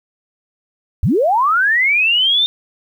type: linear sweep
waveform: sine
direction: up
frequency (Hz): 58.27 to 3652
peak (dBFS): -11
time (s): 1.03-2.46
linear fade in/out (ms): 0
effects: 8-bit